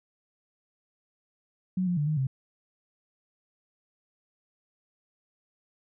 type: tone with pitch steps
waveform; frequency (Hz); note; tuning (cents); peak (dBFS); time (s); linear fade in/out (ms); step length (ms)
sine; 185 / 177 / 147.2 / 154 / 133; F#3 / F3 / D3 / D#3 / C3; 0 / +23 / +4 / -17 / +29; -24; 1.77-2.27; 5; 100
effects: none